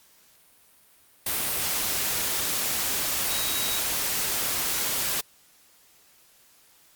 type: tone in noise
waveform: sine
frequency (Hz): 3826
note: A#7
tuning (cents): +44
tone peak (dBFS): -33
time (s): 3.3-3.79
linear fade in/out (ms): 5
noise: white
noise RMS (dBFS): -27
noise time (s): 1.26-5.21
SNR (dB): -9
effects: white hiss -58 dBFS RMS until 6.95 s + Opus 48 kbps